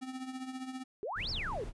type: tone with tremolo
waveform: square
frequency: 259.3 Hz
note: C4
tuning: 15 cents flat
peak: -37 dBFS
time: 0.01-0.84 s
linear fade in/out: 20 ms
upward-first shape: triangle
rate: 15 Hz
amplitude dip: 70%
type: exponential two-way sweep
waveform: sine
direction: up then down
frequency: 373.3 to 5588 to 373.3 Hz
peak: -35 dBFS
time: 1.03-1.64 s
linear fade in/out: 0 ms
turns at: 1.3 s
type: noise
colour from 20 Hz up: brown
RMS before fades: -41 dBFS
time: 1.15-1.73 s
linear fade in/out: 50 ms
effects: resampled to 24000 Hz